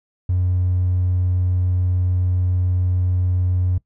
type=tone; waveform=triangle; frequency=90.7 Hz; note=F#2; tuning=34 cents flat; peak=-13 dBFS; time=0.29-3.78 s; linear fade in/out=5 ms; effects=noise-tail reverb RT60 0.1 s tail -21 dB re dry + tanh soft clip ceiling -11 dBFS